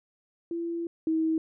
sine tone pair in turn, 337.6 / 320.4 Hz, E4 / E4, +41 / -49 cents, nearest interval minor second, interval 90 cents, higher first, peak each -29 / -23 dBFS, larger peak second, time 0.51-0.87 / 1.07-1.38 s, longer first, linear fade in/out 2 ms, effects none

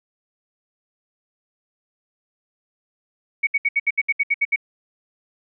sine tone bursts, 2237 Hz, C#7, 15 cents sharp, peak -15 dBFS, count 11, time 3.43-4.561 s, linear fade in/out 10 ms, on 41 ms, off 68 ms, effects none

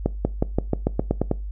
accelerating click train, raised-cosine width 2 ms, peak -6 dBFS, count 10, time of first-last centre 0.06-1.314 s, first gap 190 ms, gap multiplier 0.92, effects noise-tail reverb RT60 0.3 s tail -21 dB re dry + added 50 Hz sine -28 dBFS peak until 1.51 s

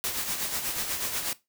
white noise with tremolo, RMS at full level -29 dBFS, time 0.04-1.33 s, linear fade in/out 0 ms, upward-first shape sine, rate 8.2 Hz, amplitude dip 50%, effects noise-tail reverb RT60 0.2 s tail -17 dB re dry

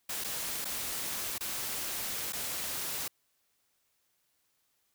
white noise with dropouts, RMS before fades -36 dBFS, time 0.09-3.08 s, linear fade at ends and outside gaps 5 ms, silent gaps 0.24-0.244 / 0.646-0.652 / 1.382-1.407 / 2.324-2.331 s, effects white hiss -75 dBFS RMS until 4.94 s

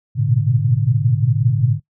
sine tone cluster, 106.9 / 119 / 124.3 / 146.4 Hz, A2 / A#2 / B2 / D3, -49 / +36 / +12 / -5 cents, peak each -19 dBFS, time 0.15-1.8 s, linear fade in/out 50 ms, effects noise-tail reverb RT60 0.1 s tail -19 dB re dry

